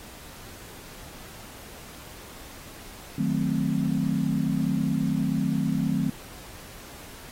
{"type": "chord", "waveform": "sine", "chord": "D# diminished seventh", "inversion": "none", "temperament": "equal", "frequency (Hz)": [155.56, 185, 220, 261.6], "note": ["D#3", "F#3", "A3", "C4"], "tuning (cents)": [0, 0, 0, 0], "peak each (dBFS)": -28, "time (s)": [3.18, 6.1], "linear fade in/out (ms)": 5, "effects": ["pink hiss -45 dBFS RMS until 7.31 s", "AAC 48 kbps"]}